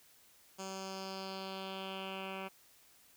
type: tone with low-pass filter sweep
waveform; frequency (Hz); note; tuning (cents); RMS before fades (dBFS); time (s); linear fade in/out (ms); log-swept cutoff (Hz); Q
10% pulse; 191.5; G3; -40; -43; 0.58-2.49; 20; 6900 to 2300; 3.2
effects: white hiss -64 dBFS RMS until 3.16 s